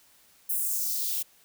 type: noise with high-pass filter sweep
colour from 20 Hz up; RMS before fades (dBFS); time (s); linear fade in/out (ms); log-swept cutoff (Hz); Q
violet; -29; 0.49-1.23; 10; 11000 to 2700; 2.1
effects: white hiss -60 dBFS RMS until 1.44 s